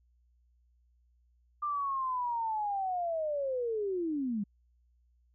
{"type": "linear sweep", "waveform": "sine", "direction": "down", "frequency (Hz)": [1197, 194], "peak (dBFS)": -30, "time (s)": [1.62, 4.44], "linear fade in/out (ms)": 10, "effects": ["added 60 Hz sine -65 dBFS peak until 5.34 s"]}